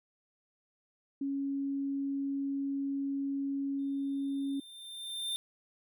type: tone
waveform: sine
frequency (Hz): 276.8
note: C#4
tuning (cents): -2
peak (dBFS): -31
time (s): 1.21-4.6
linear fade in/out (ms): 5
type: tone with exponential growth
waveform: square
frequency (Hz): 3592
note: A7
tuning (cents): +35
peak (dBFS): -32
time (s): 3.79-5.36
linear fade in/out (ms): 0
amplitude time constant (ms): 340
effects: none